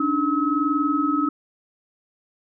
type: tone cluster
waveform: sine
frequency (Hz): 283 / 304 / 1285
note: C#4 / D#4 / E6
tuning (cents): +36 / -40 / -45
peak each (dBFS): -23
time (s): 0-1.29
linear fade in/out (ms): 5
effects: none

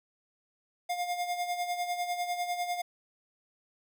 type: tone with tremolo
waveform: square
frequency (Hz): 708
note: F5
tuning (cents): +23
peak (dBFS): -29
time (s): 0.89-2.82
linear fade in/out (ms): 10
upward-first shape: sine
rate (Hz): 10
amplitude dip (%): 60
effects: 11-bit

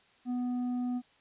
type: tone with tanh clipping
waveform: triangle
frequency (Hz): 247.2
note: B3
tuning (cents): +2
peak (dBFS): -31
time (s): 0.25-1.02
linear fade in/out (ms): 50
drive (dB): 10
effects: white hiss -64 dBFS RMS until 1.2 s + resampled to 8000 Hz

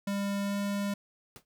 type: tone with pitch glide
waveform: square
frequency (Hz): 200 to 201.4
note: G3 to G3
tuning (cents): +35 to +47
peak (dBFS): -30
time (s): 0.07-0.94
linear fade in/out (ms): 5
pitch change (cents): +12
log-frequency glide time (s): 0.42-0.57
type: noise with exponential decay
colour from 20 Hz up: pink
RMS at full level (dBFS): -44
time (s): 1.36-1.45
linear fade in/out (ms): 1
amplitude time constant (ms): 18
effects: none

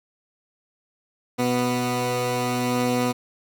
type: tone pair together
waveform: 15% pulse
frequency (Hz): 123.8 / 246.9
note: B2 / B3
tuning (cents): +5 / 0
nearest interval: octave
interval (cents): 1195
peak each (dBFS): -20 / -17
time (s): 1.38-3.13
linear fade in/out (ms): 20
effects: none

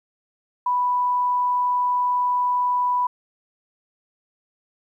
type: tone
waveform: sine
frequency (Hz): 987.8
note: B5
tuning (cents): 0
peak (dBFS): -18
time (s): 0.66-3.07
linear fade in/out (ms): 5
effects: 10-bit

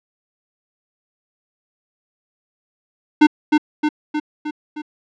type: tone with echo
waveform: square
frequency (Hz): 301.8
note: D4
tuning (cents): +47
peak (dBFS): -7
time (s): 3.21-3.27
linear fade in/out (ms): 10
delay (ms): 310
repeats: 5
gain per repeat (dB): -4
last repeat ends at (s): 4.82
effects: low-pass 3000 Hz 12 dB/octave

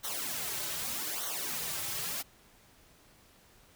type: noise with flanger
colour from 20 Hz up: white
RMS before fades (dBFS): -36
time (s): 0.03-2.23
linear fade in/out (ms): 20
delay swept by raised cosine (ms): 0.4 to 4.3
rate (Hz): 0.82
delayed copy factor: -0.8
effects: pink hiss -61 dBFS RMS until 3.75 s

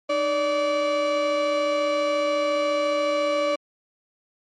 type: tone pair together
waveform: 35% pulse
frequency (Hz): 305.9 / 577.5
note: D#4 / D5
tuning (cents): -29 / -29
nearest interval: major seventh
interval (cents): 1100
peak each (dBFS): -29 / -19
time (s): 0.09-3.56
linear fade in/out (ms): 10
effects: low-pass 4000 Hz 12 dB/octave + MP3 48 kbps

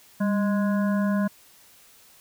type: harmonic tone with a mistuned harmonic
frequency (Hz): 207.7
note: G#3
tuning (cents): 0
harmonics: 1 / 3 / 5 / 7 / 8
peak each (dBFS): -21 / -31 / -35 / -38 / -39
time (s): 0.2-1.28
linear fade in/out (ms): 10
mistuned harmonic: 1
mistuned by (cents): -68
effects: white hiss -54 dBFS RMS until 2.2 s

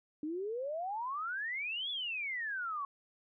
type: exponential two-way sweep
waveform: sine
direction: up then down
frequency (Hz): 293.7 to 3479 to 1092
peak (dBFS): -35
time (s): 0.23-2.85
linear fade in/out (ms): 2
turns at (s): 1.9
effects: none

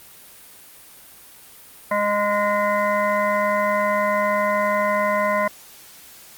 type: harmonic tone with a mistuned harmonic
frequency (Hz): 206.2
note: G#3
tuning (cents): -12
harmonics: 1 / 3 / 5 / 7 / 9 / 10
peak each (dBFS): -29 / -21 / -22 / -30 / -30 / -28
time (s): 1.91-5.48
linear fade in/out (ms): 5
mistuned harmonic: 10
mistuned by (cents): -23
effects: white hiss -45 dBFS RMS until 6.37 s + Opus 32 kbps

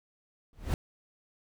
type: noise with exponential growth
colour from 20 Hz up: brown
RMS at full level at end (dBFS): -23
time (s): 0.53-0.74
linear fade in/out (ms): 1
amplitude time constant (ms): 45
effects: none

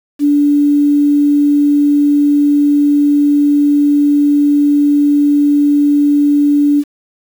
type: tone with quantisation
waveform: sine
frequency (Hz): 290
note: D4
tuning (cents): -22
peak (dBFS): -7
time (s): 0.19-6.84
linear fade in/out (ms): 50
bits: 6
effects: none

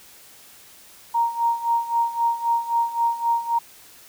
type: tone with tremolo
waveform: sine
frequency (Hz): 932.3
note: A#5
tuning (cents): 0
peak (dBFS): -16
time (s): 1.14-3.59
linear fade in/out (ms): 10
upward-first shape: sine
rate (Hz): 3.8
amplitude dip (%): 80
effects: white hiss -48 dBFS RMS until 4.08 s

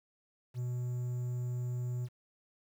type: tone with quantisation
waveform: triangle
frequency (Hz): 123.47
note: B2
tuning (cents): 0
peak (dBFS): -31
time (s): 0.54-2.09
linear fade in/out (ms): 50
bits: 10
effects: none

